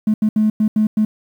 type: tone bursts at uneven times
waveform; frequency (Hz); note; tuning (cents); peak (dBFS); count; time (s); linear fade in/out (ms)
triangle; 215; A3; -40; -8; 6; 0.07-0.14 / 0.22-0.29 / 0.36-0.5 / 0.6-0.68 / 0.76-0.87 / 0.97-1.05; 5
effects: tanh soft clip ceiling -9 dBFS + 8-bit